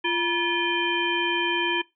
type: harmonic tone with a mistuned harmonic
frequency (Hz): 345.7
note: F4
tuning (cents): -18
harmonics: 1 / 3 / 5 / 7 / 9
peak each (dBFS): -28 / -28 / -28 / -28 / -28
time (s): 0.04-1.82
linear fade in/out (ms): 10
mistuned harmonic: 3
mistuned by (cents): -130
effects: noise-tail reverb RT60 0.2 s tail -21 dB re dry